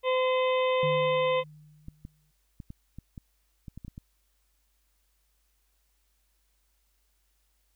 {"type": "harmonic tone", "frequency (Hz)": 513, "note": "C5", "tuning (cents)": -34, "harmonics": [1, 2, 4, 5, 6, 7], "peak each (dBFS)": [-24, -30, -36, -38, -40, -41], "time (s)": [0.03, 1.44], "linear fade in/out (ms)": 50}
{"type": "tone with exponential decay", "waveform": "sine", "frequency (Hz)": 151.9, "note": "D#3", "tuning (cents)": -41, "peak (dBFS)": -29, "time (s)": [0.83, 2.31], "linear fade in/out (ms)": 2, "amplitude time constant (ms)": 320}
{"type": "clicks", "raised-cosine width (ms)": 5, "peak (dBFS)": -29, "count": 11, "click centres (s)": [1.884, 2.051, 2.602, 2.704, 2.986, 3.178, 3.682, 3.776, 3.848, 3.881, 3.979]}
{"effects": ["added 50 Hz sine -70 dBFS peak until 7.75 s", "white hiss -74 dBFS RMS until 7.75 s"]}